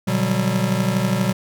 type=chord; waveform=square; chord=G major seventh; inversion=first; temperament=just; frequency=122.5 / 147 / 183.75 / 196 Hz; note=B2 / D3 / F#3 / G3; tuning=-14 / +2 / -12 / 0 cents; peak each=-24 / -29 / -23 / -23 dBFS; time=0.07-1.33 s; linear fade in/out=10 ms; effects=none